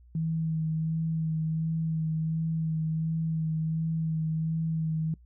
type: tone with vibrato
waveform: sine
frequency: 160 Hz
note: D#3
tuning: 49 cents sharp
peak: -26 dBFS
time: 0.15-5.14 s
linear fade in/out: 2 ms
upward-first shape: sine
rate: 1.4 Hz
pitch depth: 19 cents each way
effects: noise-tail reverb RT60 0.1 s tail -23 dB re dry + added 60 Hz sine -52 dBFS peak until 5.25 s